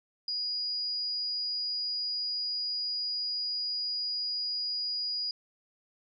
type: tone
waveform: sine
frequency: 4893 Hz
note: D#8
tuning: 30 cents flat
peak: -30 dBFS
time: 0.28-5.31 s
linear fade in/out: 2 ms
effects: none